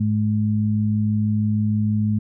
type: tone pair together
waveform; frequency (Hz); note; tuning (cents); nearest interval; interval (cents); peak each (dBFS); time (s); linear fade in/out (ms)
sine; 106.3 / 212.6; G#2 / G#3; +41 / +41; octave; 1200; -20; 0-2.19; 10
effects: none